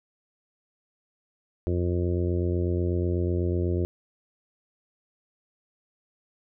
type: harmonic tone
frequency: 88.1 Hz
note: F2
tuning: 16 cents sharp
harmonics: 1 / 2 / 3 / 4 / 5 / 6 / 7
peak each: -25 / -33 / -35 / -29 / -36 / -39 / -42 dBFS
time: 1.67-3.85 s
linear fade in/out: 0 ms
effects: none